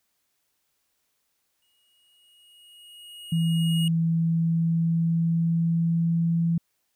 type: tone with exponential growth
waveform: square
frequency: 2879 Hz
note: F#7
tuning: 48 cents flat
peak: -29 dBFS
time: 1.62-3.88 s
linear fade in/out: 2 ms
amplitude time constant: 490 ms
type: tone with pitch glide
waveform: sine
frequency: 164.81 to 167.4 Hz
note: E3 to E3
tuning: 0 to +27 cents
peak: -20 dBFS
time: 3.32-6.58 s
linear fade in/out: 5 ms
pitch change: +27 cents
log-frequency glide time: 4-6.46 s
effects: white hiss -74 dBFS RMS until 6.95 s